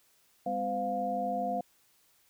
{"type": "tone cluster", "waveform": "sine", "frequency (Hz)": [203.9, 256.1, 512, 704], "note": ["G#3", "C4", "C5", "F5"], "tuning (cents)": [-32, -37, -38, 14], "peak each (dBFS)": [-38, -39, -37, -31], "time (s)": [0.46, 1.61], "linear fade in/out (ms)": 5, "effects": ["white hiss -67 dBFS RMS until 2.29 s"]}